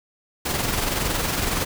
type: noise with amplitude modulation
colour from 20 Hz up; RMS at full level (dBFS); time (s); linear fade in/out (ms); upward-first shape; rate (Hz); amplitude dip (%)
pink; -22; 0.45-1.65; 10; sine; 21.6; 45
effects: none